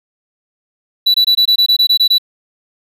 triangle tone bursts, 3951 Hz, B7, in tune, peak -6 dBFS, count 11, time 1.06-2.183 s, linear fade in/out 10 ms, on 83 ms, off 21 ms, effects none

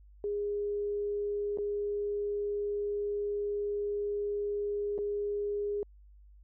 sine tone with dropouts, 410.5 Hz, G#4, 20 cents flat, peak -30 dBFS, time 0.24-5.83 s, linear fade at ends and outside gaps 1 ms, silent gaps 1.574-1.585 / 4.98-4.987 s, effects added 50 Hz sine -53 dBFS peak until 6.43 s

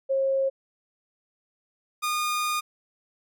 sine / sawtooth tone pair in turn, 539 / 1221.6 Hz, C#5 / D#6, -49 / -32 cents, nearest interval octave + major second, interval 1417 cents, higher second, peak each -21 dBFS, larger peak neither, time 0.09-0.5 / 2.02-2.61 s, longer second, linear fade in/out 20 ms, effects none

